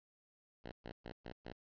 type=tone bursts; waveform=5% pulse; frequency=59 Hz; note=A#1; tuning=22 cents sharp; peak=-35 dBFS; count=5; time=0.64-1.53 s; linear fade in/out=10 ms; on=82 ms; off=120 ms; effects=resampled to 11025 Hz + 11-bit